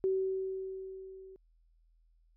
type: tone with level ramp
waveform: sine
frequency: 380.7 Hz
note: F#4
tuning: 49 cents sharp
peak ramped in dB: -26 to -49 dBFS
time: 0.04-1.36 s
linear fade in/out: 0 ms
effects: added 41 Hz sine -64 dBFS peak until 2.36 s